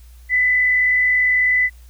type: tone with frequency modulation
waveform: sine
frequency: 2000 Hz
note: B6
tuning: 21 cents sharp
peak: -13 dBFS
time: 0.29-1.7 s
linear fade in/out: 50 ms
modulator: 41.7 Hz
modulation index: 0.5
effects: added 60 Hz sine -40 dBFS peak until 1.89 s + white hiss -55 dBFS RMS until 1.89 s